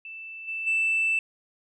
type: tone with level steps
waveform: sine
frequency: 2650 Hz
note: E7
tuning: 9 cents sharp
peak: -37 / -29 / -20 dBFS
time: 0.05-1.19 s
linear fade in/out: 2 ms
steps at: 0.47 / 0.66 s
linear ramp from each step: 20 ms
effects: tanh soft clip ceiling -18 dBFS